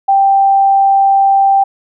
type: tone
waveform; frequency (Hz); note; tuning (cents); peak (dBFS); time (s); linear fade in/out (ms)
sine; 785; G5; +2; -6; 0.08-1.64; 10
effects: none